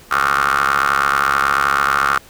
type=ring-modulated tone; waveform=20% pulse; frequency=69.3 Hz; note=C#2; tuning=in tune; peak=-6 dBFS; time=0.11-2.18 s; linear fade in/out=5 ms; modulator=1310 Hz; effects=pink hiss -44 dBFS RMS until 2.29 s